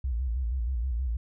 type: tone with vibrato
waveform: sine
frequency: 61.2 Hz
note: B1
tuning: 15 cents flat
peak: -26 dBFS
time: 0.04-1.17 s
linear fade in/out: 5 ms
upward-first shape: square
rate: 6.3 Hz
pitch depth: 120 cents each way
effects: none